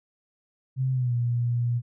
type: tone with pitch glide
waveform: sine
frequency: 130.81 to 119.95 Hz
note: C3 to A#2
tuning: 0 to +50 cents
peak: -22 dBFS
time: 0.76-1.82 s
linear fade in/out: 50 ms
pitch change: -150 cents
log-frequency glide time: 0.92-1.14 s
effects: none